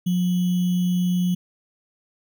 sine tone with sample-and-hold, 179.1 Hz, F3, 44 cents sharp, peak -18 dBFS, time 0.06-1.35 s, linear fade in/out 10 ms, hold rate 3150 Hz, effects none

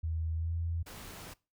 sine tone with pitch glide, 80.8 to 83.7 Hz, E2 to E2, -34 to +27 cents, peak -31 dBFS, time 0.03-0.83 s, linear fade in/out 10 ms, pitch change +61 cents, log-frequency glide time 0.35-0.53 s
pink noise, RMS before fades -47 dBFS, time 0.86-1.34 s, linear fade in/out 10 ms
effects noise-tail reverb RT60 0.3 s tail -22 dB re dry

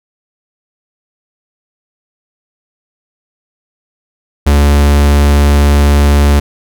45% pulse tone, 72 Hz, D2, 34 cents flat, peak -5 dBFS, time 4.46-6.4 s, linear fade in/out 10 ms, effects none

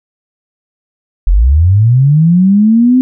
sine linear sweep, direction up, 38.89 to 260.2 Hz, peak -4 dBFS, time 1.27-3.01 s, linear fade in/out 0 ms, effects none

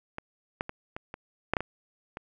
clicks, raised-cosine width 0.5 ms, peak -20 / -14 / -21 / -21 / -23 / -9 / -10 / -17 / -22 dBFS, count 9, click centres 0.184 / 0.609 / 0.694 / 0.965 / 1.141 / 1.536 / 1.568 / 1.606 / 2.171 s, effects none

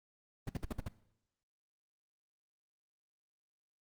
brown noise bursts, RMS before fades -35 dBFS, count 6, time 0.47-0.883 s, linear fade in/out 5 ms, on 23 ms, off 55 ms, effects noise-tail reverb RT60 0.8 s tail -18 dB re dry + Opus 24 kbps

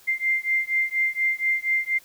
sine beating tone pair, 2093 / 2097.2 Hz, C7 / C7, 0 / +3 cents, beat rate 4.2 Hz, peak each -24 dBFS, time 0.07-1.99 s, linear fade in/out 20 ms, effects white hiss -53 dBFS RMS until 2.04 s

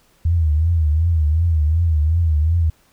sine tone with vibrato, 80.1 Hz, E2, 49 cents flat, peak -13 dBFS, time 0.25-2.7 s, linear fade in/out 5 ms, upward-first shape triangle, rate 2.7 Hz, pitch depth 140 cents each way, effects pink hiss -57 dBFS RMS until 2.92 s

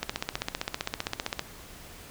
click train, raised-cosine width 0.2 ms, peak -11 dBFS, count 22, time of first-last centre 0.03-1.394 s, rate 15.4 Hz, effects pink hiss -47 dBFS RMS until 2.1 s

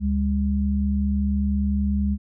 sine tone pair together, 72.2 / 202.4 Hz, D2 / G#3, -29 / -44 cents, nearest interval octave + tritone, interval 1785 cents, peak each -22 dBFS, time 0-2.18 s, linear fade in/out 50 ms, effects none

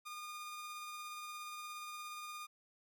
sawtooth tone with tremolo, 1217 Hz, D#6, 39 cents flat, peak -40 dBFS, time 0.05-2.47 s, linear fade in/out 20 ms, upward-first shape triangle, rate 17 Hz, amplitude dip 25%, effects none

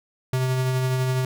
square tone with tremolo, 129.2 Hz, C3, 21 cents flat, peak -20 dBFS, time 0.33-1.25 s, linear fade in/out 2 ms, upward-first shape triangle, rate 12 Hz, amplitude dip 30%, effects none

